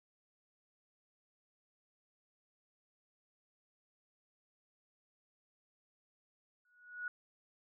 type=tone with exponential growth; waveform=sine; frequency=1461 Hz; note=F#6; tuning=22 cents flat; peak=-35 dBFS; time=6.65-7.08 s; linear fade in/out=2 ms; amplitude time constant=93 ms; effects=none